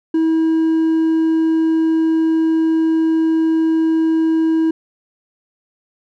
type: tone with hard clipping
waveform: triangle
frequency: 322.4 Hz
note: E4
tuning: 38 cents flat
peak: -13 dBFS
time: 0.14-4.71 s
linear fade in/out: 5 ms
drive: 5 dB
effects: none